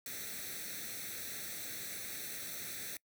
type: noise with comb filter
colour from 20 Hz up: white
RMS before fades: -43 dBFS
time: 0.06-2.97 s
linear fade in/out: 2 ms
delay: 0.5 ms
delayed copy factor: +0.8
effects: noise-tail reverb RT60 0.1 s tail -25 dB re dry + high-pass 100 Hz 12 dB/octave